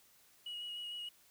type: tone with vibrato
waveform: sine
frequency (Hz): 2900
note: F#7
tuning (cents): -35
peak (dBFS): -39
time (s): 0.46-1.09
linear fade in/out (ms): 5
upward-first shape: square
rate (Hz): 6.6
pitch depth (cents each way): 12
effects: tanh soft clip ceiling -39 dBFS + white hiss -66 dBFS RMS until 1.3 s